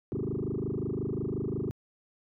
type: tone with frequency modulation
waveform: sine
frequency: 255.4 Hz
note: C4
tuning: 42 cents flat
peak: -28 dBFS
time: 0.12-1.71 s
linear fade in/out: 0 ms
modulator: 25.6 Hz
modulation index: 6.4
effects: tanh soft clip ceiling -26 dBFS